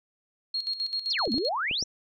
sine tone with tremolo, 4270 Hz, C8, 34 cents sharp, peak -26 dBFS, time 0.54-1.49 s, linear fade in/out 5 ms, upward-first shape square, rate 7.7 Hz, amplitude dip 70%
sine exponential two-way sweep, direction down then up, 6070 to 209.7 to 6070 Hz, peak -26 dBFS, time 1.1-1.84 s, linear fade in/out 10 ms, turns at 1.32 s
clicks, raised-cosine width 2 ms, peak -25 dBFS, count 5, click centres 1.276 / 1.343 / 1.38 / 1.712 / 1.826 s
effects none

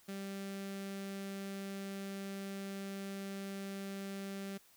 sawtooth tone with notch filter, 196.2 Hz, G3, 2 cents sharp, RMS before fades -43 dBFS, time 0.08-4.58 s, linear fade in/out 10 ms, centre 940 Hz, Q 1.9, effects white hiss -65 dBFS RMS until 4.76 s

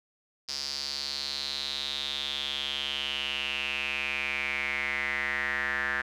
square tone with band-pass filter sweep, 70 Hz, C#2, 18 cents sharp, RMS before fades -32 dBFS, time 0.48-6.02 s, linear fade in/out 10 ms, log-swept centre 5000 to 1700 Hz, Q 7, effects none

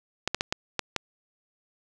clicks, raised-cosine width 0.2 ms, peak -8 dBFS, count 6, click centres 0.276 / 0.346 / 0.409 / 0.525 / 0.793 / 0.963 s, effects none

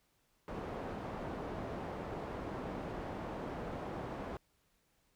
white low-pass noise, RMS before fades -42 dBFS, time 0.48-4.37 s, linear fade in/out 0 ms, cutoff 690 Hz, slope 12 dB/octave, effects pink hiss -75 dBFS RMS until 5.15 s

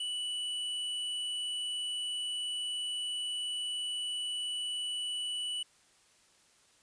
sine tone with tanh clipping, 2961 Hz, F#7, 1 cent sharp, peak -35 dBFS, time 0-5.63 s, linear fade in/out 5 ms, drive 12 dB, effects white hiss -65 dBFS RMS until 6.82 s + resampled to 22050 Hz

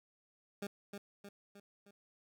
20% pulse tone with echo, 201.4 Hz, G3, 47 cents sharp, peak -34 dBFS, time 0.62-0.67 s, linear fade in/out 5 ms, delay 310 ms, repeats 4, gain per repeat -5 dB, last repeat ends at 1.91 s, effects none

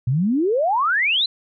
sine exponential sweep, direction up, 116.54 to 4152 Hz, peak -16 dBFS, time 0.07-1.26 s, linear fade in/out 5 ms, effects none

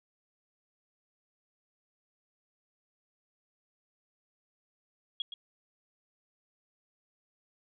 sine tone with echo, 3300 Hz, G#7, 12 cents flat, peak -30 dBFS, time 5.2-5.22 s, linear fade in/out 2 ms, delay 120 ms, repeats 1, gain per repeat -9 dB, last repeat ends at 5.34 s, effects none

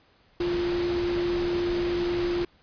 sine tone in noise, 349.2 Hz, F4, in tune, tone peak -24 dBFS, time 0.4-2.45 s, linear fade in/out 5 ms, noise pink, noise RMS -34 dBFS, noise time 0.4-2.45 s, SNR +7 dB, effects pink hiss -61 dBFS RMS until 2.62 s + resampled to 11025 Hz

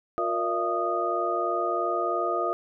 sine tone cluster, 355.4 / 467.1 / 593 / 676 / 1236 Hz, F4 / A#4 / D5 / E5 / D#6, +30 / +3 / +17 / +43 / -12 cents, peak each -31 / -33 / -34 / -29 / -28 dBFS, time 0.18-2.53 s, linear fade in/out 0 ms, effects none

